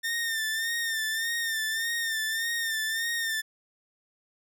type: tone with vibrato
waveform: sawtooth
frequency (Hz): 1809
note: A6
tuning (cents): +48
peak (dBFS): -24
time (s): 0.03-3.42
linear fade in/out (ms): 20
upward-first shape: sine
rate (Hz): 1.7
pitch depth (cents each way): 52
effects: none